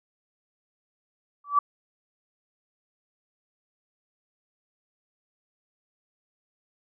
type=tone with exponential growth; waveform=sine; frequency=1153 Hz; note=D6; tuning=32 cents flat; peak=-13 dBFS; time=1.44-1.59 s; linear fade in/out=5 ms; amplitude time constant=32 ms; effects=none